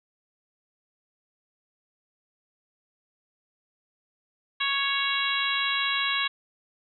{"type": "harmonic tone", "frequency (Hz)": 554.4, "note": "C#5", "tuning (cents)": 0, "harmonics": [2, 3, 4, 5, 6, 7], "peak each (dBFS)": [-31, -31, -31, -31, -31, -31], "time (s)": [4.6, 6.28], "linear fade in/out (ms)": 10, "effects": []}